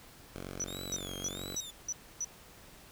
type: tone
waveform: 5% pulse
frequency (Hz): 46.45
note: F#1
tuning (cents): +7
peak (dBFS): -30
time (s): 0.36-1.55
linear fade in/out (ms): 0
type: tone bursts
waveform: sine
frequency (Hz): 5930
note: F#8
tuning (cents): +3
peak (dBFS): -32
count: 6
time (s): 0.6-2.246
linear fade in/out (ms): 2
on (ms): 41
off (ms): 280
type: tone with vibrato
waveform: sawtooth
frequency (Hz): 3569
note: A7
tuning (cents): +24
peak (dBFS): -40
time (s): 0.67-1.71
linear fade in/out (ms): 10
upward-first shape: sine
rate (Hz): 1.5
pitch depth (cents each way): 180
effects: pink hiss -55 dBFS RMS until 2.91 s